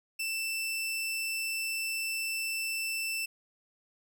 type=tone; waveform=sawtooth; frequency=2664 Hz; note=E7; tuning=18 cents sharp; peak=-28 dBFS; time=0.19-3.26 s; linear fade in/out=10 ms; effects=none